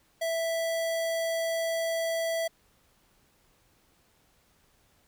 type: tone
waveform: square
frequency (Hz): 659.3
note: E5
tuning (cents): 0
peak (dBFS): -28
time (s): 0.21-2.48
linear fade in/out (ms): 10
effects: pink hiss -66 dBFS RMS until 5.07 s